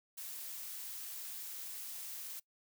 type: noise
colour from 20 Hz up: blue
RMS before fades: -45 dBFS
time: 0.17-2.4 s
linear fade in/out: 10 ms
effects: noise-tail reverb RT60 0.1 s tail -22 dB re dry